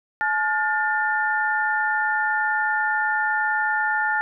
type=tone cluster; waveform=sine; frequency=857 / 1426 / 1785 Hz; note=A5 / F6 / A6; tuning=-46 / +36 / +24 cents; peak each=-24 dBFS; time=0.21-4.21 s; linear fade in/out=0 ms; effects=none